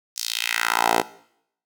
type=tone with high-pass filter sweep; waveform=10% pulse; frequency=57.3 Hz; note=A#1; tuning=29 cents flat; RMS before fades=-23 dBFS; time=0.16-1.02 s; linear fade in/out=10 ms; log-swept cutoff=5800 to 500 Hz; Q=2.1; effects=noise-tail reverb RT60 0.7 s tail -18 dB re dry